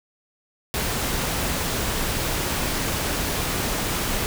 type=noise; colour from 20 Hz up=pink; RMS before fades=-25 dBFS; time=0.74-4.26 s; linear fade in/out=0 ms; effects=none